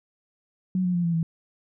sine tone with pitch steps, 185 / 179.53 / 174.21 / 169.06 / 164.06 Hz, F#3 / F3 / F3 / E3 / E3, 0 / +48 / -4 / +44 / -8 cents, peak -21 dBFS, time 0.75-1.23 s, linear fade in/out 2 ms, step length 96 ms, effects none

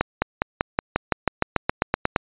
accelerating click train, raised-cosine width 0.5 ms, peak -3 dBFS, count 15, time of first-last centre 0.01-2.162 s, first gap 210 ms, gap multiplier 0.95, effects resampled to 8000 Hz

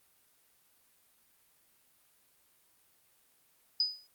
sine tone with exponential decay, 4978 Hz, D#8, in tune, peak -23 dBFS, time 3.8-4.07 s, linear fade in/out 2 ms, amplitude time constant 58 ms, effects white hiss -68 dBFS RMS until 4.14 s + Opus 32 kbps

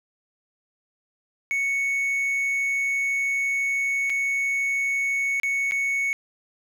triangle tone with dropouts, 2217 Hz, C#7, in tune, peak -20 dBFS, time 1.51-6.13 s, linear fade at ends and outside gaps 0 ms, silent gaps 4.097-4.101 / 5.399-5.433 / 5.711-5.72 s, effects none

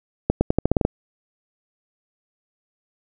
accelerating click train, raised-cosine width 2 ms, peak -3 dBFS, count 9, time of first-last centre 0.3-0.851 s, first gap 110 ms, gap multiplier 0.86, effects none

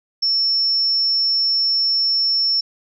sine tone, 5400 Hz, E8, 41 cents sharp, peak -15 dBFS, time 0.22-2.61 s, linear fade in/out 10 ms, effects none

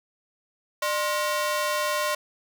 sawtooth ring-modulated tone, 830.6 Hz, G#5, in tune, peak -17 dBFS, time 0.82-2.15 s, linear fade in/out 5 ms, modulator 230 Hz, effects none

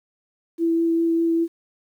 sine tone with vibrato, 332.1 Hz, E4, 13 cents sharp, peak -17 dBFS, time 0.58-1.48 s, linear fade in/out 50 ms, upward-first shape sine, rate 5 Hz, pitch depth 9 cents each way, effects 9-bit

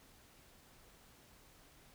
silence, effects pink hiss -63 dBFS RMS until 1.94 s

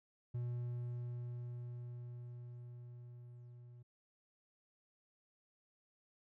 triangle tone with level ramp, 121.2 Hz, B2, 32 cents flat, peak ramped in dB -35 to -52 dBFS, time 0.34-3.83 s, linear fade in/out 10 ms, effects none

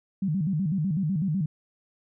sine tone with vibrato, 172.2 Hz, F3, 24 cents flat, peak -23 dBFS, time 0.22-1.46 s, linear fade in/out 5 ms, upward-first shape square, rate 8 Hz, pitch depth 210 cents each way, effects none

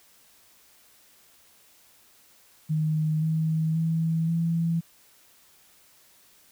sine tone with pitch steps, 155.56 / 159.1 / 162.73 / 166.44 Hz, D#3 / D#3 / E3 / E3, 0 / +39 / -22 / +17 cents, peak -22 dBFS, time 2.69-4.81 s, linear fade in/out 20 ms, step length 530 ms, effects white hiss -58 dBFS RMS until 6.51 s

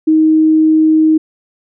sine tone, 314.3 Hz, D#4, 18 cents sharp, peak -6 dBFS, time 0.07-1.18 s, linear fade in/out 10 ms, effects none

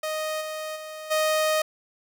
sawtooth tone with level steps, 622.3 Hz, D#5, in tune, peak -23 / -27 / -32 / -17 dBFS, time 0.03-1.62 s, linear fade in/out 5 ms, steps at 0.4 / 0.75 / 1.1 s, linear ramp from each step 20 ms, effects none

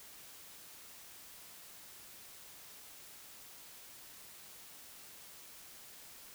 silence, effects white hiss -54 dBFS RMS until 6.34 s

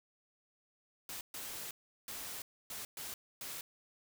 white noise bursts at uneven times, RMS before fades -44 dBFS, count 6, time 1.09-1.21 / 1.34-1.71 / 2.08-2.42 / 2.7-2.85 / 2.97-3.14 / 3.41-3.61 s, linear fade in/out 2 ms, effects none

